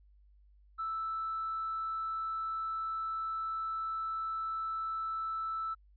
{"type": "tone with hard clipping", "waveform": "triangle", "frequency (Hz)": 1318.5, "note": "E6", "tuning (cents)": 0, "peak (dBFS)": -34, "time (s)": [0.78, 5.75], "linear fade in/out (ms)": 20, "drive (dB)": 4, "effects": ["added 50 Hz sine -59 dBFS peak until 5.96 s", "resampled to 11025 Hz"]}